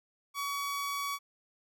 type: tone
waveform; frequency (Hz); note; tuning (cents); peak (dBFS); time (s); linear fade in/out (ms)
sawtooth; 1131; C#6; +34; -29; 0.34-1.19; 50
effects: none